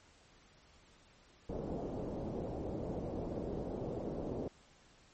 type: low-pass noise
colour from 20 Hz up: white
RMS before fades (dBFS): -40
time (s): 1.49-4.48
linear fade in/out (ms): 5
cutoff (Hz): 570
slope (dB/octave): 24
effects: pink hiss -64 dBFS RMS until 5.13 s + MP3 32 kbps